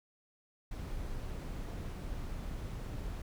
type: noise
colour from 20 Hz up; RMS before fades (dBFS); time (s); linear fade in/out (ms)
brown; -40; 0.71-3.22; 5
effects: none